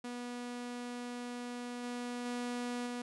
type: tone with level steps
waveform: sawtooth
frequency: 243.5 Hz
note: B3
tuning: 24 cents flat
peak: -36 / -34 / -32 / -34 dBFS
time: 0.04-3.02 s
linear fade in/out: 5 ms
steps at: 1.83 / 2.25 / 2.86 s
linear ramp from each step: 10 ms
effects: resampled to 24000 Hz